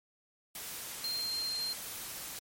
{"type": "tone in noise", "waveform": "sine", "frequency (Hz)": 4186, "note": "C8", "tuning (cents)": 0, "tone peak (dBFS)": -33, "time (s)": [1.04, 1.73], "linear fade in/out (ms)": 2, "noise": "white", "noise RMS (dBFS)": -42, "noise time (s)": [0.55, 2.39], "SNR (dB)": 6, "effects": ["MP3 64 kbps"]}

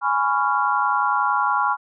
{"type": "chord", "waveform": "sine", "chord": "C# dominant seventh", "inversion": "second", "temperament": "just", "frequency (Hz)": [831.5, 997.9, 1108.7, 1385.9], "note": ["G#5", "B5", "C#6", "E#6"], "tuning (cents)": [2, 18, 0, -14], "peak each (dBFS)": -23, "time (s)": [0.01, 1.77], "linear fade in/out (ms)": 50, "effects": []}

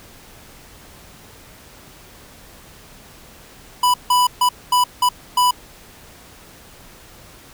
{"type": "tone bursts at uneven times", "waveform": "square", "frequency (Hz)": 990, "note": "B5", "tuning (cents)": 4, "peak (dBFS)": -13, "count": 6, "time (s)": [[3.83, 3.94], [4.1, 4.27], [4.41, 4.49], [4.72, 4.84], [5.02, 5.09], [5.37, 5.51]], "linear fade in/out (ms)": 5, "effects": ["pink hiss -44 dBFS RMS until 7.53 s"]}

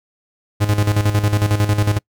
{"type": "tone with tremolo", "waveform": "45% pulse", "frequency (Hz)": 103.83, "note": "G#2", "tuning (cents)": 0, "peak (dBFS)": -12, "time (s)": [0.6, 1.99], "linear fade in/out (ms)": 20, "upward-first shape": "square", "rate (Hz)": 11, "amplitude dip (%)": 65, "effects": ["noise-tail reverb RT60 0.1 s tail -26 dB re dry"]}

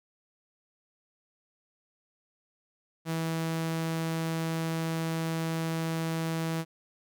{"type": "tone", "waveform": "sawtooth", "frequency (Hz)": 163, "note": "E3", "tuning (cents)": -19, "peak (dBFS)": -25, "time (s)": [3.05, 6.65], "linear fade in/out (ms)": 50, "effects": []}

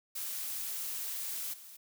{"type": "noise with level steps", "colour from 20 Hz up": "blue", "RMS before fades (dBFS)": [-38, -51], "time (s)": [0.15, 1.77], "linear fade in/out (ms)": 10, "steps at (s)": 1.53, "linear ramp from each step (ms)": 10, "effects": []}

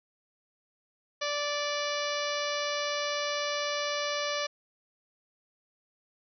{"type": "harmonic tone", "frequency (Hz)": 584, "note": "D5", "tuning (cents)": -10, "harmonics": [1, 2, 3, 4, 5, 6, 7, 8, 9, 10], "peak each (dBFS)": [-33, -36, -38, -39, -40, -41, -41, -42, -43, -43], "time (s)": [1.21, 4.47], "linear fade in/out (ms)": 10, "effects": []}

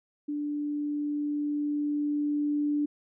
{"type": "tone with level ramp", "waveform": "sine", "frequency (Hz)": 293.7, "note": "D4", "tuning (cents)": 0, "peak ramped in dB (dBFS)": [-29, -24], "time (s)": [0.28, 2.86], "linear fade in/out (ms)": 10, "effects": []}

